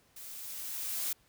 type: noise with level ramp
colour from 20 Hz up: blue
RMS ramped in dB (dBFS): -47 to -33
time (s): 0.16-1.13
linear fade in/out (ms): 5
effects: pink hiss -67 dBFS RMS until 1.28 s